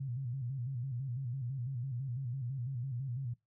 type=tone with vibrato; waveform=sine; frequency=127.8 Hz; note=C3; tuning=40 cents flat; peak=-35 dBFS; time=0-3.34 s; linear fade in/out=10 ms; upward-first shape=square; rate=6 Hz; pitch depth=110 cents each way; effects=noise-tail reverb RT60 0.2 s tail -21 dB re dry